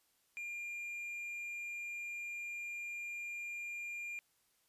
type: tone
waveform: triangle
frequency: 2400 Hz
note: D7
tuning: 37 cents sharp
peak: -39 dBFS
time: 0.37-4.19 s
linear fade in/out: 0 ms
effects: white hiss -75 dBFS RMS until 4.68 s + resampled to 32000 Hz